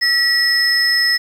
sine tone pair together, 1929 / 5181 Hz, B6 / E8, -41 / -31 cents, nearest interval octave + perfect fourth, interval 1710 cents, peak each -13 dBFS, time 0.01-1.18 s, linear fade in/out 20 ms, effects tanh soft clip ceiling -9 dBFS + 7-bit

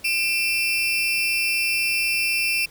35% pulse tone pair together, 2384 / 2676 Hz, D7 / E7, +25 / +25 cents, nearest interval major second, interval 200 cents, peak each -23 / -20 dBFS, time 0.04-2.66 s, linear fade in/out 10 ms, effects pink hiss -49 dBFS RMS until 2.7 s

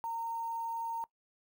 sine tone with quantisation, 919 Hz, A#5, 25 cents flat, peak -34 dBFS, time 0.04-1.04 s, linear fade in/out 0 ms, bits 9, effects noise-tail reverb RT60 0.1 s tail -21 dB re dry

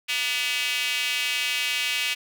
square tone with high-pass filter, 134.2 Hz, C3, 44 cents sharp, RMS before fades -26 dBFS, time 0.08-2.15 s, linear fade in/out 20 ms, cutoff 2600 Hz, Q 3.5, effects none

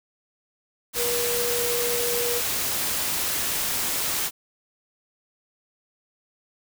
sine tone in noise, 479.7 Hz, A#4, 50 cents sharp, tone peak -26 dBFS, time 0.95-2.42 s, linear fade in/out 50 ms, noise white, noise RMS -26 dBFS, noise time 0.93-4.31 s, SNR -3 dB, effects none

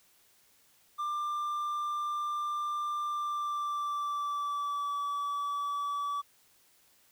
triangle tone with pitch glide, 1189 to 1148.5 Hz, D6 to D6, +21 to -39 cents, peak -29 dBFS, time 0.98-6.22 s, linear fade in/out 20 ms, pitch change -60 cents, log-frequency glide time 3.03-4.97 s, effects white hiss -65 dBFS RMS until 7.11 s

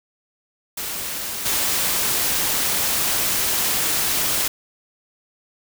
white noise with level steps, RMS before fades -28 / -21 dBFS, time 0.77-4.48 s, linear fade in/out 5 ms, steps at 1.45 s, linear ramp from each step 10 ms, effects none

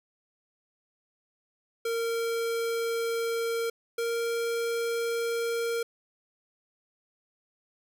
square tone pair in turn, 461 / 464.7 Hz, A#4 / A#4, -19 / -5 cents, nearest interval unison, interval 14 cents, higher second, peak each -28 dBFS, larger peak neither, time 1.85-3.7 / 3.98-5.83 s, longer neither, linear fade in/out 5 ms, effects none

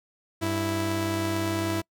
sawtooth tone pair together, 97.9 / 329.3 Hz, G2 / E4, -2 / -2 cents, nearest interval octave + major sixth, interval 2100 cents, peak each -26 / -23 dBFS, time 0.41-1.82 s, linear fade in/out 20 ms, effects noise-tail reverb RT60 0.1 s tail -26 dB re dry

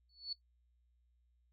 sine tone with exponential growth, 4435 Hz, C#8, in tune, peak -34 dBFS, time 0.09-0.33 s, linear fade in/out 5 ms, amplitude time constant 51 ms, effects noise-tail reverb RT60 0.1 s tail -17 dB re dry + added 60 Hz sine -70 dBFS peak until 1.52 s

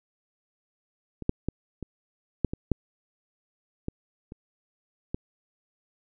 clicks, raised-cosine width 3 ms, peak -23 / -9 / -14 / -22 / -9 / -18 / -9 / -17 / -27 / -16 dBFS, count 10, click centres 1.223 / 1.294 / 1.486 / 1.827 / 2.447 / 2.535 / 2.717 / 3.884 / 4.321 / 5.145 s, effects none

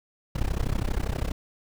brown noise with amplitude modulation, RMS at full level -23 dBFS, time 0.35-1.32 s, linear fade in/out 5 ms, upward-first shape sine, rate 32.4 Hz, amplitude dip 95%, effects none

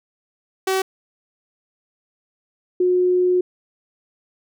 sawtooth / sine tone pair in turn, 380.7 / 362.2 Hz, F#4 / F#4, +49 / -37 cents, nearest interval minor second, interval 86 cents, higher first, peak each -14 dBFS, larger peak neither, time 0.67-0.82 / 2.8-3.41 s, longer second, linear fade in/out 5 ms, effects none

